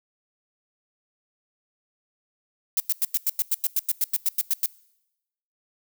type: noise bursts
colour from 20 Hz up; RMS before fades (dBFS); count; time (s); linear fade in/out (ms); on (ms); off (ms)
violet; -22; 16; 2.77-4.661; 2; 31; 93
effects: noise-tail reverb RT60 0.9 s tail -23 dB re dry